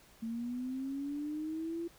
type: linear sweep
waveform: sine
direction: up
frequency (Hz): 223.5 to 341.3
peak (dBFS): -35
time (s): 0.22-1.88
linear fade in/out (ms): 10
effects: pink hiss -61 dBFS RMS until 1.98 s